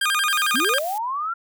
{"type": "tone with vibrato", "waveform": "25% pulse", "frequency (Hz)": 1399, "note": "F6", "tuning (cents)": 3, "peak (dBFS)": -15, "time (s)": [0.01, 0.79], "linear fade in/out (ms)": 5, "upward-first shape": "square", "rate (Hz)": 11, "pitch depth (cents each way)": 230}
{"type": "noise with tremolo", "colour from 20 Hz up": "blue", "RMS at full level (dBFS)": -35, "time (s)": [0.3, 0.98], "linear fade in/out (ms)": 2, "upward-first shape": "triangle", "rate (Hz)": 8.9, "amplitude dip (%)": 25}
{"type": "linear sweep", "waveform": "sine", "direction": "up", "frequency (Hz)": [214.4, 1396.9], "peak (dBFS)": -23, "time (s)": [0.54, 1.34], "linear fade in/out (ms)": 10}
{"effects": []}